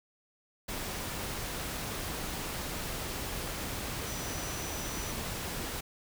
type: tone in noise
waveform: sine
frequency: 5920 Hz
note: F#8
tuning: in tune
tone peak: -44 dBFS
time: 4.06-5.12 s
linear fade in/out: 10 ms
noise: pink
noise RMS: -37 dBFS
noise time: 0.68-5.81 s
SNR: -10 dB
effects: none